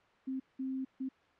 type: tone bursts at uneven times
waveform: sine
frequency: 263.5 Hz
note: C4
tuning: 12 cents sharp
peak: -34 dBFS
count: 3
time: 0.27-0.4 / 0.59-0.85 / 1-1.09 s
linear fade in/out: 10 ms
effects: white hiss -65 dBFS RMS until 1.39 s + low-pass 2000 Hz 12 dB/octave